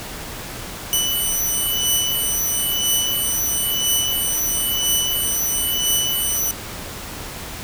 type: beating tone pair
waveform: 10% pulse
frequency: 2977 / 2978 Hz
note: F#7 / F#7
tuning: +10 / +11 cents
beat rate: 1 Hz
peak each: -13 dBFS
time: 0.93-6.51 s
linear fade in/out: 0 ms
effects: pink hiss -32 dBFS RMS until 7.63 s